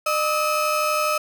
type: tone pair together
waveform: 35% pulse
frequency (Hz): 606.4 / 1285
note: D#5 / E6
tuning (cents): -45 / -45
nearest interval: octave + minor second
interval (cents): 1300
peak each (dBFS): -22 / -20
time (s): 0.06-1.18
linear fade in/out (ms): 5
effects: none